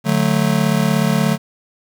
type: chord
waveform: square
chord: D major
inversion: none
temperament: just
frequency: 146.83 / 183.54 / 220.2 Hz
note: D3 / F#3 / A3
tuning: 0 / -14 / +2 cents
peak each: -19 dBFS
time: 0.04-1.38 s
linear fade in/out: 50 ms
effects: 8-bit